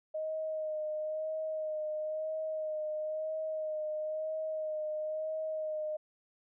sine tone with vibrato, 622 Hz, D#5, 1 cent flat, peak -33 dBFS, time 0.14-5.97 s, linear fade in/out 10 ms, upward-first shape sine, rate 1 Hz, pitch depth 23 cents each way, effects none

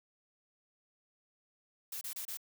blue noise bursts, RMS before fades -41 dBFS, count 4, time 1.92-2.372 s, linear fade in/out 5 ms, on 92 ms, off 28 ms, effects none

